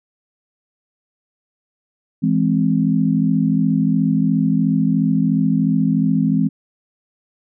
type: chord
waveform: sine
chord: E augmented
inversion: none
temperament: equal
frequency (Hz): 164.81 / 207.7 / 261.6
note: E3 / G#3 / B#3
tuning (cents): 0 / 0 / 0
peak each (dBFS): -18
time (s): 2.22-6.49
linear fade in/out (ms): 20
effects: none